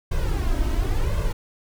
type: noise with flanger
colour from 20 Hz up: brown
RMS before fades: -22 dBFS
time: 0.11-1.33 s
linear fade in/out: 10 ms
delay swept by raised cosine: 1.9 to 3.2 ms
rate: 0.94 Hz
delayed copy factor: +0.75
effects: none